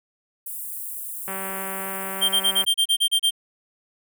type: high-pass noise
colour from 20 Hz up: white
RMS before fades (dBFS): -33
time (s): 0.46-2.65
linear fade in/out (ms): 5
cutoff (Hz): 8500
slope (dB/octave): 48
type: click train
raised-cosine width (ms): 0.5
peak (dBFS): -18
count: 262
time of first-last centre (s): 1.28-2.639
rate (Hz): 192
type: tone bursts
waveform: square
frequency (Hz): 3170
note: G7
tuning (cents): +19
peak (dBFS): -17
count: 10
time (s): 2.21-3.308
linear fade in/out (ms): 20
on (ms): 81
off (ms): 32
effects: high-pass 60 Hz 12 dB/octave